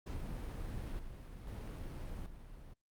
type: noise with level steps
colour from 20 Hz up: brown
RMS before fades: -41 / -48 / -43 / -52 dBFS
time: 0.06-2.74 s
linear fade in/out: 10 ms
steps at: 0.99 / 1.47 / 2.26 s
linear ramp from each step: 2 ms
effects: Opus 48 kbps